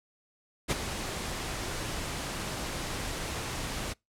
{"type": "noise with ADSR envelope", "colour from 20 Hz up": "pink", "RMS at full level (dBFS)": -26, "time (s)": [0.68, 3.94], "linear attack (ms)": 33, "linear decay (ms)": 24, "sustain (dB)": -9, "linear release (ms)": 22, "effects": ["noise-tail reverb RT60 0.2 s tail -26 dB re dry", "low-pass 10000 Hz 12 dB/octave"]}